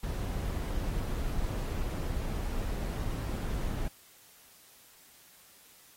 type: noise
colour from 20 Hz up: brown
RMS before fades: -33 dBFS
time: 0.03-3.88 s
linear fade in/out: 5 ms
effects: white hiss -58 dBFS RMS until 5.96 s + AAC 48 kbps